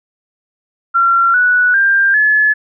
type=tone with pitch steps; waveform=sine; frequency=1369 / 1475.8 / 1590.8 / 1714.9 Hz; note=F6 / F#6 / G6 / A6; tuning=-35 / -5 / +25 / -45 cents; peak=-8 dBFS; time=0.94-2.54 s; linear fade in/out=20 ms; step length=400 ms; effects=none